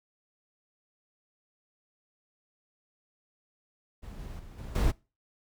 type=noise with level steps; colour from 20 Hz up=brown; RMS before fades=-43 / -41 / -47 / -41 / -25 dBFS; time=4.02-4.92 s; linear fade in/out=20 ms; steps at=4.19 / 4.39 / 4.58 / 4.75 s; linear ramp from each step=5 ms; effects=noise-tail reverb RT60 0.3 s tail -23 dB re dry